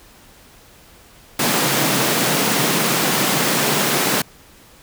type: high-pass noise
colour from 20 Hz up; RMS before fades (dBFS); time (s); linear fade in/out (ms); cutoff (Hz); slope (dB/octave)
pink; -18; 1.39-4.22; 5; 130; 96
effects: pink hiss -47 dBFS RMS until 4.82 s